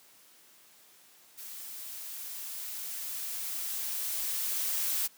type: noise with level ramp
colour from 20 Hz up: blue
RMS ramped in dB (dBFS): -44 to -30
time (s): 1.37-5.08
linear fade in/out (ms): 20
effects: white hiss -59 dBFS RMS until 5.17 s + high-pass 150 Hz 12 dB/octave